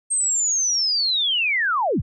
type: linear sweep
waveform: sine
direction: down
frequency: 8500 to 30.84 Hz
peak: -18 dBFS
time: 0.1-2.02 s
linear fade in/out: 20 ms
effects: none